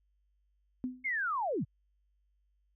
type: tone with exponential decay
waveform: sine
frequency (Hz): 253.1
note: B3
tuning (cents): +43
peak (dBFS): -29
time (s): 0.84-1.09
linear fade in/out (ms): 0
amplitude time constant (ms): 53
type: linear sweep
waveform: sine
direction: down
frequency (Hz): 2202 to 81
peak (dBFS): -30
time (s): 1.04-1.65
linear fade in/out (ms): 20
effects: added 50 Hz sine -70 dBFS peak until 2.75 s